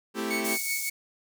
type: chord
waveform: sawtooth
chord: A minor seventh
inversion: none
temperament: equal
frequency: 220 / 261.6 / 329.6 / 392 Hz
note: A3 / C4 / E4 / G4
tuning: 0 / 0 / 0 / 0 cents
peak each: -29 / -33 / -31 / -29 dBFS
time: 0.14-0.58 s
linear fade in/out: 50 ms
type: tone with tremolo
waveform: 40% pulse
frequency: 2217 Hz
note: C#7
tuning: in tune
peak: -26 dBFS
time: 0.3-0.9 s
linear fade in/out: 10 ms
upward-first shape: triangle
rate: 5.3 Hz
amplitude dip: 80%
type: high-pass noise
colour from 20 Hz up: pink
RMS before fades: -33 dBFS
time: 0.44-0.9 s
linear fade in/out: 10 ms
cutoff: 5900 Hz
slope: 24 dB/octave
effects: none

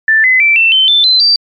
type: tone with pitch steps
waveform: sine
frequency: 1768 / 2031 / 2333 / 2680 / 3078 / 3536 / 4062 / 4666 Hz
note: A6 / B6 / D7 / E7 / G7 / A7 / B7 / D8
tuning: +8 / +48 / -12 / +28 / -32 / +8 / +48 / -12 cents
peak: -5 dBFS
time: 0.08-1.36 s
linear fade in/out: 2 ms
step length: 160 ms
effects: MP3 96 kbps

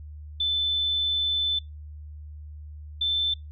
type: tone pair in turn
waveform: sine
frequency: 3520 / 3538 Hz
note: A7 / A7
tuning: 0 / +9 cents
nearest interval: unison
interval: 9 cents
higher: second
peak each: -22 dBFS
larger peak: neither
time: 0.4-1.59 / 3.01-3.34 s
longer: first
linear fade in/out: 5 ms
effects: noise-tail reverb RT60 0.2 s tail -26 dB re dry + added 75 Hz sine -38 dBFS peak until 3.51 s

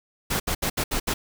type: noise bursts at uneven times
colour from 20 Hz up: pink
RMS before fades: -25 dBFS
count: 6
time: 0.3-0.4 / 0.47-0.55 / 0.62-0.7 / 0.77-0.84 / 0.91-1 / 1.07-1.14 s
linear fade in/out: 10 ms
effects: none

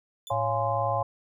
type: tone with exponential decay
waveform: sawtooth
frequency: 3500 Hz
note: A7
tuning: 10 cents flat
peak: -33 dBFS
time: 0.27-0.36 s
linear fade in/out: 1 ms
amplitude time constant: 19 ms
type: chord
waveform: sine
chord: Db major seventh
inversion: none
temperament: just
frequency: 554.4 / 693 / 831.5 / 1039.4 Hz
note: Db5 / F5 / Ab5 / C6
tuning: 0 / -14 / +2 / -12 cents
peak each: -30 dBFS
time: 0.3-1.03 s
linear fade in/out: 5 ms
type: tone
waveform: triangle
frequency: 110 Hz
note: A2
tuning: in tune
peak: -30 dBFS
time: 0.31-1.03 s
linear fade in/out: 10 ms
effects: none

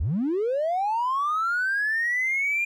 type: linear sweep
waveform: triangle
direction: up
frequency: 55 to 2417 Hz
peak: -19 dBFS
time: 0-2.65 s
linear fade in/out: 10 ms
effects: tanh soft clip ceiling -19 dBFS

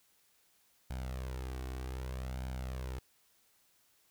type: tone with flanger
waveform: sawtooth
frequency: 64.1 Hz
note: C2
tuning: 35 cents flat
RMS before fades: -40 dBFS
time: 0.9-2.99 s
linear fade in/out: 5 ms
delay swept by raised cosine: 1.3 to 2.7 ms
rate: 0.64 Hz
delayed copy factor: +0.55
effects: white hiss -70 dBFS RMS until 4.1 s

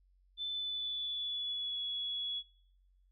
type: tone with pitch glide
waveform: sine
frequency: 3520 to 3375 Hz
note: A7 to G#7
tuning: 0 to +27 cents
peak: -35 dBFS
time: 0.37-2.43 s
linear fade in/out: 50 ms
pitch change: -73 cents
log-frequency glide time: 0.48-1.8 s
effects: noise-tail reverb RT60 1.0 s tail -25 dB re dry + added 46 Hz sine -65 dBFS peak until 3.11 s

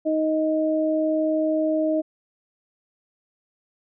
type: tone pair together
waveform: sine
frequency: 313 / 626 Hz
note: D#4 / D#5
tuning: +10 / +10 cents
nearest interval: octave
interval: 1200 cents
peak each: -22 dBFS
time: 0.05-2.02 s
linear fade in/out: 20 ms
effects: none

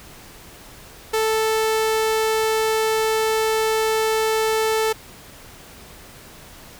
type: tone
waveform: sawtooth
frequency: 440 Hz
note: A4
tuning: in tune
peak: -14 dBFS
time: 1.13-4.93 s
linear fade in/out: 10 ms
effects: pink hiss -43 dBFS RMS until 6.79 s

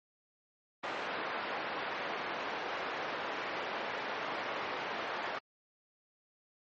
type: band-pass noise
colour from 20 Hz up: pink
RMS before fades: -38 dBFS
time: 0.83-5.39 s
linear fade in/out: 10 ms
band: 490 to 2300 Hz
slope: 12 dB/octave
effects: low-pass 6000 Hz 12 dB/octave + MP3 32 kbps

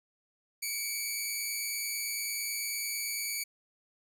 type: tone pair together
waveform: 10% pulse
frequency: 2200 / 2309 Hz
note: C#7 / D7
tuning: -14 / -30 cents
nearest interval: minor second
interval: 84 cents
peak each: -29 / -25 dBFS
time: 0.62-3.44 s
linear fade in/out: 10 ms
effects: none

